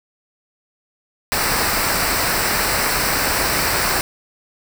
pink noise with comb filter, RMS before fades -19 dBFS, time 1.32-4.01 s, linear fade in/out 0 ms, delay 0.3 ms, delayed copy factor -0.6, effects none

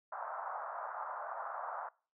pink band-pass noise, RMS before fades -42 dBFS, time 0.12-1.89 s, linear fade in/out 5 ms, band 640 to 1400 Hz, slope 48 dB/octave, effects noise-tail reverb RT60 0.4 s tail -24 dB re dry

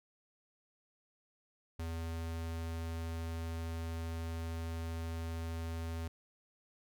square tone, 82.41 Hz, E2, in tune, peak -38 dBFS, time 1.79-6.08 s, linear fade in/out 5 ms, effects none

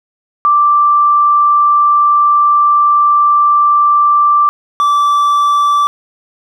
sine / triangle tone pair in turn, 1174.7 / 1163.2 Hz, D6 / D6, 0 / -17 cents, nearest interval unison, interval 17 cents, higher first, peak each -6 dBFS, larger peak neither, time 0.45-4.49 / 4.8-5.87 s, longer first, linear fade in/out 0 ms, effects none

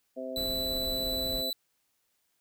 harmonic tone, 130 Hz, C3, 11 cents flat, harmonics 2 / 3 / 4 / 5, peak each -40 / -46 / -38 / -39 dBFS, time 0.16-1.51 s, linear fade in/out 20 ms
brown noise, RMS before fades -41 dBFS, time 0.36-1.43 s, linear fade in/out 20 ms
45% pulse tone, 3977 Hz, B7, 11 cents sharp, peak -31 dBFS, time 0.36-1.53 s, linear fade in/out 2 ms
effects white hiss -75 dBFS RMS until 2.4 s

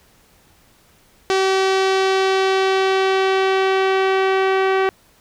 sawtooth tone with low-pass filter sweep, 382.7 Hz, G4, 42 cents flat, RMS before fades -17 dBFS, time 1.3-4.89 s, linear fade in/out 0 ms, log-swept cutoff 5500 to 2300 Hz, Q 1.1, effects pink hiss -54 dBFS RMS until 5.2 s

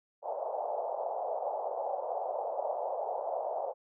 pink band-pass noise, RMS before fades -35 dBFS, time 0.22-3.74 s, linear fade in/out 50 ms, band 530 to 840 Hz, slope 48 dB/octave, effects none

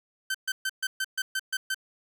sawtooth tone bursts, 1543 Hz, G6, 28 cents flat, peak -23 dBFS, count 9, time 0.3-1.745 s, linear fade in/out 5 ms, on 45 ms, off 130 ms, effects none

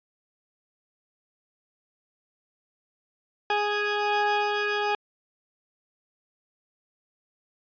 20% pulse tone pair together, 414.4 / 830 Hz, G#4 / G#5, -4 / -1 cents, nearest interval octave, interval 1203 cents, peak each -21 dBFS, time 3.5-4.95 s, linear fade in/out 2 ms, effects resampled to 11025 Hz

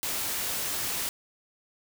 white noise, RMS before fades -31 dBFS, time 0.03-1.09 s, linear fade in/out 0 ms, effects none

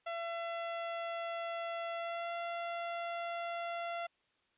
sawtooth tone with pitch glide, 675 to 684 Hz, E5 to F5, +41 to -36 cents, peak -33 dBFS, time 0.06-4.07 s, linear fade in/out 10 ms, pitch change +23 cents, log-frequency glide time 1.94-2.33 s, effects white hiss -75 dBFS RMS until 4.57 s + resampled to 8000 Hz

